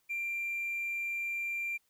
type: tone with hard clipping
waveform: triangle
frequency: 2371 Hz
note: D7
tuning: 16 cents sharp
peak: -33 dBFS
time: 0.09-1.78 s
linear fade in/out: 20 ms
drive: 4 dB
effects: white hiss -74 dBFS RMS until 1.89 s